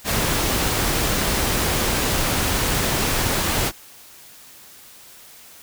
pink noise, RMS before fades -21 dBFS, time 0.04-3.72 s, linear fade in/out 50 ms, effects white hiss -45 dBFS RMS until 5.62 s

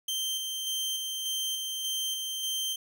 sawtooth tone with tremolo, 3136 Hz, G7, in tune, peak -26 dBFS, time 0.08-2.76 s, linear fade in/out 5 ms, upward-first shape square, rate 1.7 Hz, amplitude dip 30%, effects none

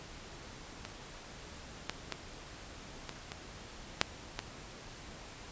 clicks, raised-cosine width 0.2 ms, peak -23 / -15 / -17 / -22 / -22 / -6 / -17 dBFS, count 7, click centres 0.851 / 1.896 / 2.123 / 3.093 / 3.319 / 4.014 / 4.391 s, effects pink hiss -49 dBFS RMS until 5.51 s + resampled to 16000 Hz

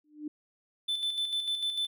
sine tone with exponential growth, 300.3 Hz, D4, 39 cents sharp, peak -31 dBFS, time 0.04-0.28 s, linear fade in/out 5 ms, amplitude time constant 51 ms
triangle tone with tremolo, 3520 Hz, A7, in tune, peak -26 dBFS, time 0.88-1.87 s, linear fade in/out 10 ms, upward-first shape square, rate 6.7 Hz, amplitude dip 50%
effects none

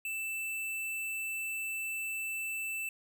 square tone, 2651 Hz, E7, 9 cents sharp, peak -35 dBFS, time 0.05-2.89 s, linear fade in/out 2 ms, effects none

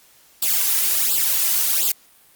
blue noise with flanger, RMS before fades -19 dBFS, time 0.42-1.92 s, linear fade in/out 5 ms, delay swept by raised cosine 0.24 to 3.04 ms, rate 1.4 Hz, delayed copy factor +1, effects white hiss -53 dBFS RMS until 2.35 s + Opus 48 kbps

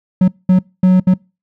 triangle tone bursts at uneven times, 184.5 Hz, F#3, 5 cents flat, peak -4 dBFS, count 4, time 0.21-0.28 / 0.49-0.59 / 0.83-1 / 1.07-1.14 s, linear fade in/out 5 ms, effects noise-tail reverb RT60 0.3 s tail -26 dB re dry

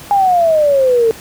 sine exponential sweep, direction down, 822 to 443.8 Hz, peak -8 dBFS, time 0.11-1.11 s, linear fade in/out 0 ms, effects pink hiss -34 dBFS RMS until 1.2 s + high-pass 60 Hz 12 dB/octave

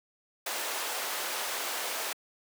pink high-pass noise, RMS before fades -34 dBFS, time 0.46-2.13 s, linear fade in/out 5 ms, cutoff 570 Hz, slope 12 dB/octave, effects high-pass 300 Hz 12 dB/octave

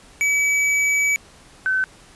square / sine tone pair in turn, 2286 / 1525.7 Hz, D7 / G6, -47 / -47 cents, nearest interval perfect fifth, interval 700 cents, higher first, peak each -17 dBFS, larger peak neither, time 0.21-1.16 / 1.66-1.84 s, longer first, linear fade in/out 0 ms, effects pink hiss -48 dBFS RMS until 2.15 s + resampled to 24000 Hz

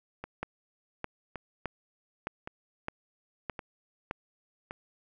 two click trains, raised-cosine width 0.5 ms, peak -23 / -18 dBFS, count 5 / 7, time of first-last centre 0.24-4.709 / 0.43-4.111 s, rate 0.895 / 1.63 Hz, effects none

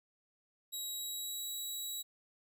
15% pulse tone with pitch glide, 3857 to 3882 Hz, B7 to B7, -42 to -31 cents, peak -32 dBFS, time 0.72-2.03 s, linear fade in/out 20 ms, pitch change +11 cents, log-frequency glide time 0.96-1.45 s, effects 12-bit

